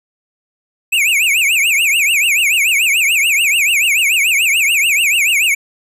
square tone with vibrato, 2489 Hz, D#7, in tune, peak -11 dBFS, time 0.92-5.55 s, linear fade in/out 10 ms, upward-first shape triangle, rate 6.9 Hz, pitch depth 270 cents each way, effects resampled to 32000 Hz

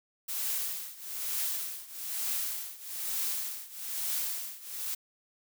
blue noise with tremolo, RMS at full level -31 dBFS, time 0.28-4.95 s, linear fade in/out 10 ms, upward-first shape triangle, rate 1.1 Hz, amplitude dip 90%, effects none

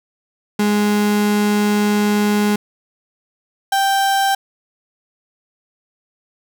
35% pulse tone pair in turn, 207.7 / 784.2 Hz, G#3 / G5, 0 / 0 cents, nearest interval octave + major seventh, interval 2300 cents, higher second, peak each -12 dBFS, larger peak neither, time 0.59-2.56 / 3.72-4.35 s, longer first, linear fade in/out 5 ms, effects none

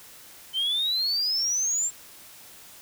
sine exponential sweep, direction up, 3062 to 7520 Hz, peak -21 dBFS, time 0.53-1.91 s, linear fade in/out 50 ms, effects tanh soft clip ceiling -21 dBFS + white hiss -48 dBFS RMS until 2.81 s

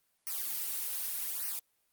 blue noise with flanger, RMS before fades -36 dBFS, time 0.27-1.59 s, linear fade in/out 0 ms, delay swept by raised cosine 0.27 to 4.47 ms, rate 0.84 Hz, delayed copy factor -0.95, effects white hiss -75 dBFS RMS until 1.92 s + Opus 32 kbps

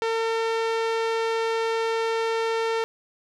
sawtooth tone with low-pass filter, 452.6 Hz, A4, 49 cents sharp, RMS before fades -25 dBFS, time 0.02-2.84 s, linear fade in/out 0 ms, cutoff 4600 Hz, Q 0.64, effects none

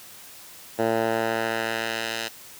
10% pulse tone with band-pass filter sweep, 113.4 Hz, A#2, 47 cents flat, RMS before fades -26 dBFS, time 0.78-2.29 s, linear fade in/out 20 ms, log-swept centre 600 to 3800 Hz, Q 0.8, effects white hiss -45 dBFS RMS until 2.59 s + high-pass 60 Hz 12 dB/octave

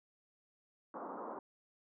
white band-pass noise, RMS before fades -45 dBFS, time 0.94-1.39 s, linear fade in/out 2 ms, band 200 to 1200 Hz, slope 48 dB/octave, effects none

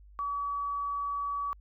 sine tone, 1140 Hz, C#6, 48 cents sharp, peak -30 dBFS, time 0.19-1.53 s, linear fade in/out 0 ms, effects added 50 Hz sine -51 dBFS peak until 1.6 s

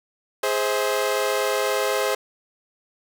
sawtooth chord, Ab augmented, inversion none, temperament equal with one note detuned, 415.3 / 523.3 / 644.9 Hz, Ab4 / C5 / E5, 0 / 0 / -38 cents, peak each -21 / -20 / -24 dBFS, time 0.43-2.15 s, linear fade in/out 5 ms, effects none

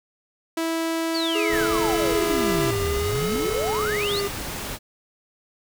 sawtooth tone with pitch glide, 327.8 to 333.5 Hz, E4 to E4, -10 to +20 cents, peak -19 dBFS, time 0.57-2.71 s, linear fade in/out 5 ms, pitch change +30 cents, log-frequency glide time 1.13-1.89 s
sine exponential two-way sweep, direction down then up, 4719 to 64.6 to 4719 Hz, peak -26 dBFS, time 1.14-4.21 s, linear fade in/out 10 ms, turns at 2.97 s
square tone with vibrato, 415.3 Hz, G#4, in tune, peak -25 dBFS, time 1.35-4.28 s, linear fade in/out 5 ms, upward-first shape sine, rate 0.57 Hz, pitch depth 75 cents each way
pink noise, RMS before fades -31 dBFS, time 1.49-4.79 s, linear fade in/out 50 ms
effects none

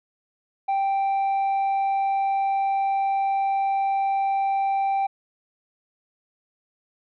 sine tone with tanh clipping, 784 Hz, G5, in tune, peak -21 dBFS, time 0.68-5.07 s, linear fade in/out 10 ms, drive 3 dB, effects none

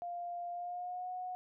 sine tone with pitch glide, 699 to 731.6 Hz, F5 to F#5, +1 to -20 cents, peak -38 dBFS, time 0.02-1.35 s, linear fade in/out 0 ms, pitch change +79 cents, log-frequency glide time 0.51-1.1 s, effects none

